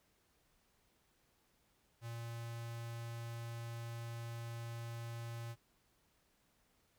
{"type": "tone with notch filter", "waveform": "square", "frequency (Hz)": 116.54, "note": "A#2", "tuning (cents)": 0, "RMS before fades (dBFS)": -45, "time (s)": [2.01, 5.56], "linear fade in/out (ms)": 50, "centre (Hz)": 280, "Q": 0.97, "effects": ["pink hiss -75 dBFS RMS until 6.98 s"]}